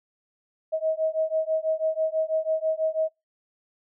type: beating tone pair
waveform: sine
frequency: 632 / 638.1 Hz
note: D#5 / D#5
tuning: +27 / +44 cents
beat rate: 6.1 Hz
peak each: -26 dBFS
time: 0.72-3.09 s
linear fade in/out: 20 ms
effects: noise-tail reverb RT60 0.2 s tail -23 dB re dry